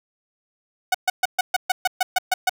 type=tone bursts; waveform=sawtooth; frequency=740 Hz; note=F#5; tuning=in tune; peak=-12 dBFS; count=11; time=0.92-2.495 s; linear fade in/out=5 ms; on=25 ms; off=130 ms; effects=8-bit